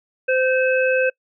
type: harmonic tone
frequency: 517 Hz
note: C5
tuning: 21 cents flat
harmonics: 1 / 3 / 5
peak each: -17 / -22 / -24 dBFS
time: 0.28-1.1 s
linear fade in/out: 10 ms
effects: noise-tail reverb RT60 0.1 s tail -26 dB re dry